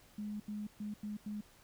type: tone bursts at uneven times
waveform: sine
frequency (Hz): 209.3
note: G#3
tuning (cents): +14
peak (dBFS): -38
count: 5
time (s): 0.18-0.4 / 0.48-0.67 / 0.8-0.94 / 1.03-1.17 / 1.26-1.41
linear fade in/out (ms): 5
effects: pink hiss -63 dBFS RMS until 1.63 s